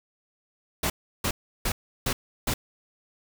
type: noise bursts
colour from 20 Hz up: pink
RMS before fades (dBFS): -26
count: 5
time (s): 0.83-2.54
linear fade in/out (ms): 5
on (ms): 70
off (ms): 340
effects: none